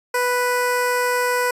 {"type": "tone with notch filter", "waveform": "15% pulse", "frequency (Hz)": 493.9, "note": "B4", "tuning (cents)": 0, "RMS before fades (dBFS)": -20, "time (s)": [0.14, 1.51], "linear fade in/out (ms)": 5, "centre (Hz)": 3800, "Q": 1.5, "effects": ["resampled to 32000 Hz"]}